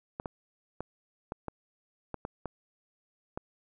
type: clicks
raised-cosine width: 1 ms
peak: -21 dBFS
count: 9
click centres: 0.199 / 0.258 / 0.806 / 1.321 / 1.483 / 2.143 / 2.251 / 2.457 / 3.375 s
effects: none